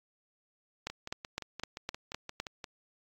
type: two click trains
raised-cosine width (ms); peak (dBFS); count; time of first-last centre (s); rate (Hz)
0.2; -17 / -23; 7 / 11; 0.87-2.401 / 0.9-2.642; 3.92 / 5.74
effects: AAC 48 kbps

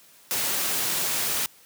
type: noise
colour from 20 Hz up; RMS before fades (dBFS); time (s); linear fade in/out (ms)
white; -26; 0.31-1.46; 0
effects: white hiss -54 dBFS RMS until 1.65 s + high-pass 100 Hz 12 dB/octave

